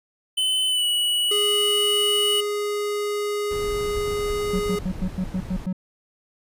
square tone with pitch glide, 3035 to 2937 Hz, F#7 to F#7, +43 to -13 cents, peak -20 dBFS, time 0.37-2.41 s, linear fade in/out 10 ms, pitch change -56 cents, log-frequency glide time 0.68-0.85 s
square tone, 413.6 Hz, G#4, 7 cents flat, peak -24 dBFS, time 1.31-4.79 s, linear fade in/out 5 ms
brown noise, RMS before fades -33 dBFS, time 3.51-5.66 s, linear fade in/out 2 ms
triangle tone bursts, 185 Hz, F#3, in tune, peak -20 dBFS, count 8, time 4.53-5.729 s, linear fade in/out 5 ms, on 65 ms, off 97 ms
effects resampled to 32000 Hz

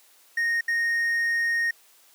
triangle tone bursts at uneven times, 1857 Hz, A#6, 7 cents flat, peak -20 dBFS, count 2, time 0.37-0.61 / 0.68-1.71 s, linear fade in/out 5 ms, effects white hiss -57 dBFS RMS until 2.14 s + high-pass 400 Hz 12 dB/octave

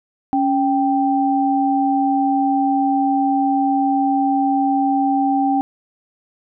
sine tone pair together, 277.2 / 784 Hz, C#4 / G5, 0 / 0 cents, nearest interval octave + tritone, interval 1800 cents, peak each -17 dBFS, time 0.33-5.61 s, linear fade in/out 0 ms, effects none

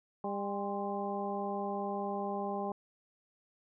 harmonic tone with a mistuned harmonic, 200.3 Hz, G3, 38 cents sharp, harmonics 1 / 2 / 3 / 4 / 5, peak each -39 / -39 / -41 / -38 / -43 dBFS, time 0.24-2.72 s, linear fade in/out 2 ms, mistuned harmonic 5, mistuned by +71 cents, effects none

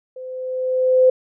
sine tone with level ramp, 513 Hz, C5, 34 cents flat, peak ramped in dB -31 to -8 dBFS, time 0.16-1.1 s, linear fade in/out 5 ms, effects none

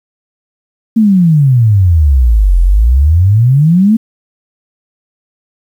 sine exponential two-way sweep, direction down then up, 230.3 to 42.09 to 230.3 Hz, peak -4 dBFS, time 0.96-3.97 s, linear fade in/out 10 ms, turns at 2.6 s, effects 7-bit

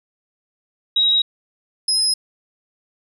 sine / 35% pulse tone pair in turn, 3822 / 5102 Hz, A#7 / D#8, +43 / +43 cents, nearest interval perfect fourth, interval 500 cents, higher second, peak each -13 dBFS, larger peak neither, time 0.96-1.22 / 1.88-2.14 s, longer neither, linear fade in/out 5 ms, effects none

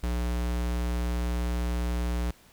square tone, 60 Hz, B1, 49 cents flat, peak -27 dBFS, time 0.03-2.31 s, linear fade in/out 5 ms, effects pink hiss -57 dBFS RMS until 2.52 s

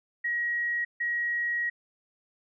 sine tone pair in turn, 1900 / 1900 Hz, A#6 / A#6, +33 / +33 cents, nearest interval unison, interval 0 cents, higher neither, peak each -26 dBFS, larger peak neither, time 0.24-0.85 / 1-1.7 s, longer second, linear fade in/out 10 ms, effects none

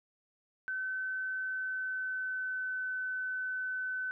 sine tone with pitch glide, 1525 to 1513.6 Hz, G6 to F#6, -48 to +39 cents, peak -33 dBFS, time 0.68-4.11 s, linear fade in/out 0 ms, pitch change -13 cents, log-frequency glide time 1.41-2.91 s, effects none

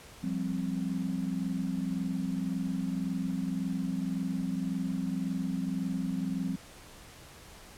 sine chord, F suspended second, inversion none, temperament just, 174.61 / 196.44 / 261.9 Hz, F3 / G3 / C4, 0 / +4 / +2 cents, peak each -34 dBFS, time 0.23-6.56 s, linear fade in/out 10 ms, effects pink hiss -51 dBFS RMS until 7.77 s + low-pass 12000 Hz 12 dB/octave

